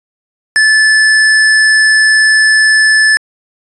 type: tone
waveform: square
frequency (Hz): 1741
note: A6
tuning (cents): -19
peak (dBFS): -6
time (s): 0.56-3.17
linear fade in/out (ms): 0
effects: resampled to 22050 Hz